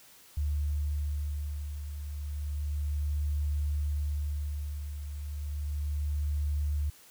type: beating tone pair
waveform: sine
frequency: 73.42 / 73.74 Hz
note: D2 / D2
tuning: 0 / +8 cents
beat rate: 0.32 Hz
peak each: -30 / -37 dBFS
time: 0.37-6.9 s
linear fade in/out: 5 ms
effects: white hiss -56 dBFS RMS until 7.1 s